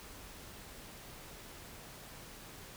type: silence
effects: pink hiss -51 dBFS RMS until 2.76 s